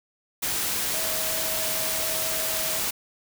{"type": "tone in noise", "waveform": "sine", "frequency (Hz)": 640, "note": "D#5", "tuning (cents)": 49, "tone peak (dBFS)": -35, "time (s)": [0.93, 2.79], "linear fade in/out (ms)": 10, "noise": "white", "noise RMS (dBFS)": -27, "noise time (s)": [0.42, 2.91], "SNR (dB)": -11, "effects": []}